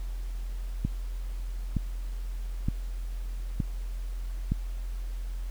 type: click train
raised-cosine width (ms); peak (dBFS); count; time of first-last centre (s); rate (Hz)
5; -14; 5; 0.85-4.52; 1.09
effects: added 43 Hz sine -31 dBFS peak until 5.5 s + pink hiss -54 dBFS RMS until 5.5 s